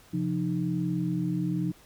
sine tone cluster, 132.3 / 173.2 / 307.7 Hz, C3 / F3 / D#4, +20 / -14 / -19 cents, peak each -33 / -28 / -31 dBFS, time 0.13-1.72 s, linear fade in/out 10 ms, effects pink hiss -56 dBFS RMS until 1.85 s

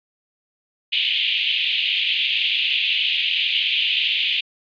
white band-pass noise, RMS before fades -21 dBFS, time 0.92-4.41 s, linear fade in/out 10 ms, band 2500 to 3400 Hz, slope 48 dB/octave, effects resampled to 11025 Hz

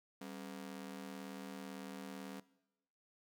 sawtooth ring-modulated tone, 233.1 Hz, A#3, in tune, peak -39 dBFS, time 0.21-2.4 s, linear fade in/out 5 ms, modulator 39 Hz, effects noise-tail reverb RT60 0.9 s tail -20 dB re dry

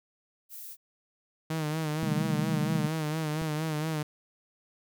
violet noise, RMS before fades -43 dBFS, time 0.49-0.77 s, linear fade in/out 50 ms
sawtooth tone with vibrato, 155.56 Hz, D#3, in tune, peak -25 dBFS, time 1.5-4.03 s, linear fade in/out 5 ms, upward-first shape sine, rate 4.3 Hz, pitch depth 61 cents each way
sine chord, A minor seventh, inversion first, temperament just, 132 / 165 / 198 / 220 Hz, C3 / E3 / G3 / A3, +16 / +2 / +18 / 0 cents, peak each -34 / -34 / -32 / -34 dBFS, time 2.03-2.87 s, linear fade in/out 0 ms
click, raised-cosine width 3 ms, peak -24 dBFS, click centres 3.418 s
effects none

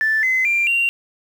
sine tone with pitch steps, 1760 / 2045 / 2377 / 2762 Hz, A6 / C7 / D7 / F7, 0 / -40 / +20 / -20 cents, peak -14 dBFS, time 0.01-0.89 s, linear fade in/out 0 ms, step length 220 ms, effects tanh soft clip ceiling -10 dBFS + 7-bit

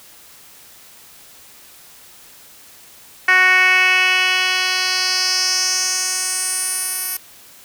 10% pulse tone with band-pass filter sweep, 370 Hz, F#4, in tune, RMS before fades -17 dBFS, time 3.28-7.17 s, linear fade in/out 5 ms, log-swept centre 1900 to 12000 Hz, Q 2.9, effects white hiss -44 dBFS RMS until 7.64 s

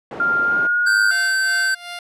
white band-pass noise, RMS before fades -32 dBFS, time 0.11-0.67 s, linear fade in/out 2 ms, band 160 to 740 Hz, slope 12 dB/octave
sine tone with pitch glide, 1396.9 to 1442 Hz, F6 to F#6, 0 to -45 cents, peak -15 dBFS, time 0.2-1.11 s, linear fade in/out 2 ms, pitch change +55 cents, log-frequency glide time 0.43-0.78 s
square tone, 1546 Hz, G6, 24 cents flat, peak -17 dBFS, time 0.86-1.75 s, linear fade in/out 10 ms
10% pulse tone with tremolo, 701 Hz, F5, 6 cents sharp, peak -20 dBFS, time 1.11-1.99 s, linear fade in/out 2 ms, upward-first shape sine, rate 2.7 Hz, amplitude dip 75%
effects low-pass 10000 Hz 12 dB/octave

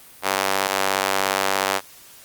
sawtooth tone with high-pass filter, 96.9 Hz, G2, 20 cents flat, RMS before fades -22 dBFS, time 0.22-1.81 s, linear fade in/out 50 ms, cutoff 710 Hz, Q 0.92, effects white hiss -46 dBFS RMS until 2.24 s + Opus 32 kbps

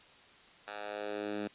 10% pulse tone with high-pass filter sweep, 103.83 Hz, G#2, in tune, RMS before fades -39 dBFS, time 0.67-1.48 s, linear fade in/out 10 ms, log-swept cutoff 950 to 220 Hz, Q 1.6, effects white hiss -58 dBFS RMS until 1.54 s + resampled to 8000 Hz

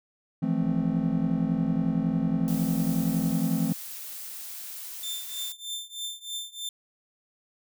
triangle chord, F major seventh, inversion third, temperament just, 163.7 / 174.61 / 218.3 / 261.9 Hz, E3 / F3 / A3 / C4, -12 / 0 / -13 / +2 cents, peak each -27 dBFS, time 0.42-3.73 s, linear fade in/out 10 ms
click train, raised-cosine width 2 ms, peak -32 dBFS, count 172, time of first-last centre 0.62-3.321 s, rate 63.3 Hz
blue noise, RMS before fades -39 dBFS, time 2.48-5.52 s, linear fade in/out 0 ms
sawtooth tone with tremolo, 3565 Hz, A7, 22 cents sharp, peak -27 dBFS, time 5.03-6.69 s, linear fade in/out 2 ms, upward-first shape triangle, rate 3.2 Hz, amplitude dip 95%
effects none

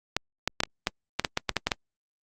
clicks, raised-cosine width 0.2 ms, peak -6 dBFS, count 12, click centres 0.166 / 0.476 / 0.604 / 0.635 / 0.871 / 1.196 / 1.248 / 1.374 / 1.493 / 1.567 / 1.67 / 1.718 s, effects Opus 48 kbps

